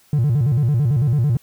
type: tone with vibrato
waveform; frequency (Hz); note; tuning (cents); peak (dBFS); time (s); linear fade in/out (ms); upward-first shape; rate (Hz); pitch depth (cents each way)
triangle; 131.3; C3; +6; -11; 0.13-1.37; 2; square; 9; 210
effects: tanh soft clip ceiling -9 dBFS + white hiss -55 dBFS RMS until 1.42 s